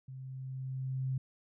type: tone with level ramp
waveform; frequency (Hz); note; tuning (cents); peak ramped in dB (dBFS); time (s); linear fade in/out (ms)
sine; 131.4; C3; +8; -43 to -30; 0.08-1.18; 5
effects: none